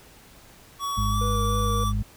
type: tone with pitch glide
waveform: square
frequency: 1127 to 1158.7 Hz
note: C#6 to D6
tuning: +28 to -24 cents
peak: -27 dBFS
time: 0.79-1.93 s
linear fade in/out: 50 ms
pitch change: +48 cents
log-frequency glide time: 1.09-1.17 s
type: harmonic tone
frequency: 51.91 Hz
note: G#1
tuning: in tune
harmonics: 1 / 2 / 4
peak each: -25 / -26 / -32 dBFS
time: 0.97-2.03 s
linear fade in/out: 10 ms
type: tone with vibrato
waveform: triangle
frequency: 479.7 Hz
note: A#4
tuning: 50 cents sharp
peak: -29 dBFS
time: 1.21-1.84 s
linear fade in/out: 5 ms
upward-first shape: sine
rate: 3.3 Hz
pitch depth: 31 cents each way
effects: pink hiss -51 dBFS RMS until 2.16 s